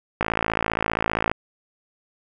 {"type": "click train", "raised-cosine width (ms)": 0.5, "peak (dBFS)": -6, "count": 62, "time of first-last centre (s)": [0.21, 1.315], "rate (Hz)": 55.2, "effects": []}